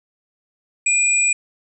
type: tone pair together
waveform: sine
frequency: 2417 / 7844 Hz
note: D7 / B8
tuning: +49 / -13 cents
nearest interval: octave + minor sixth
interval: 2038 cents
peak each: -17 dBFS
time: 0.86-1.33 s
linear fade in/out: 5 ms
effects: none